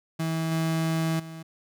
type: tone with level steps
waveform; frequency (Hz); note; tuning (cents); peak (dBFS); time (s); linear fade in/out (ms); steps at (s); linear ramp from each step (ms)
35% pulse; 162.1; E3; -29; -24 / -22 / -36; 0.19-1.43; 10; 0.51 / 1.19; 10
effects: none